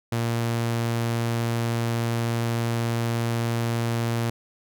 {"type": "tone", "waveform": "sawtooth", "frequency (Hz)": 116.54, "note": "A#2", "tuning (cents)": 0, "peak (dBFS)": -19, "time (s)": [0.12, 4.3], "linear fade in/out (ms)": 5, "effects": []}